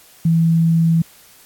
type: tone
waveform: sine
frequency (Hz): 164.81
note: E3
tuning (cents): 0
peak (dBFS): -11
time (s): 0.25-1.02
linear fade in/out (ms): 5
effects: white hiss -47 dBFS RMS until 1.45 s + AAC 64 kbps